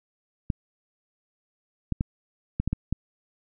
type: clicks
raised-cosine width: 5 ms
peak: -12 dBFS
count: 7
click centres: 0.502 / 1.923 / 2.009 / 2.6 / 2.676 / 2.73 / 2.926 s
effects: none